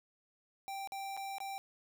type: tone with dropouts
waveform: square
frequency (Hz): 784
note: G5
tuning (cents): 0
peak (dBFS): -40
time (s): 0.68-1.58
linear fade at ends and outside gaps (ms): 0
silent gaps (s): 0.874-0.921 / 1.167-1.174 / 1.383-1.403
effects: none